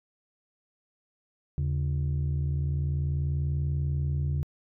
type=tone pair together; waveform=sine; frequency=79.8 / 140.17 Hz; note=D#2 / C#3; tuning=+44 / +20 cents; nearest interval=minor seventh; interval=976 cents; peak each=-26 dBFS; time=1.58-4.43 s; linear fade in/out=0 ms; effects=tanh soft clip ceiling -22 dBFS